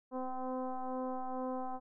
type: tone with frequency modulation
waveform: sine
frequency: 255.9 Hz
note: C4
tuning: 38 cents flat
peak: -35 dBFS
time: 0.11-1.8 s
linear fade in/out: 50 ms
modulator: 257 Hz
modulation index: 2.9
effects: none